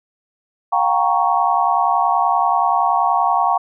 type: chord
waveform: sine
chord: G half-diminished seventh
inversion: third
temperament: equal with one note detuned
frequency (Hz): 713.5 / 784 / 932.3 / 1108.7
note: F5 / G5 / Bb5 / Db6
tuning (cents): +37 / 0 / 0 / 0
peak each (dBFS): -19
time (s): 0.72-3.58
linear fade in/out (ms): 10
effects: none